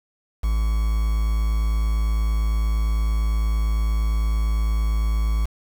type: tone with quantisation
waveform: triangle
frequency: 54.4 Hz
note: A1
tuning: 19 cents flat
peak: -16 dBFS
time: 0.43-5.46 s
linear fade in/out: 10 ms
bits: 6
effects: none